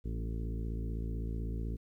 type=harmonic tone with a mistuned harmonic; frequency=55.9 Hz; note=A1; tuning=28 cents sharp; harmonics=1 / 2 / 3 / 4 / 5 / 6 / 7 / 8; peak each=-35 / -41 / -45 / -47 / -49 / -51 / -52 / -53 dBFS; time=0.04-1.77 s; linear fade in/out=20 ms; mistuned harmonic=4; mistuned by=+24 cents; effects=12-bit